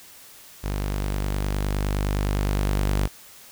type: tone with level ramp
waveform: sawtooth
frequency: 49.7 Hz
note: G1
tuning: 25 cents sharp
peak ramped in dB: -21 to -16 dBFS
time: 0.63-3.08 s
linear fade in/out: 20 ms
effects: white hiss -47 dBFS RMS until 3.51 s